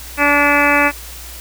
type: harmonic tone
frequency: 288.8 Hz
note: D4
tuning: 29 cents flat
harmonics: 1 / 2 / 3 / 4 / 5 / 6 / 7 / 8 / 9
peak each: -19 / -19 / -19 / -19 / -19 / -19 / -19 / -19 / -19 dBFS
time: 0.17-0.92 s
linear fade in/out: 50 ms
effects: added 60 Hz sine -34 dBFS peak until 1.4 s + white hiss -34 dBFS RMS until 1.4 s